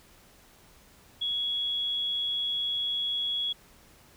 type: tone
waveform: sine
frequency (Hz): 3348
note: G#7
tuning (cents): +13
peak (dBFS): -27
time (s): 1.21-3.53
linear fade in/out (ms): 10
effects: pink hiss -57 dBFS RMS until 4.16 s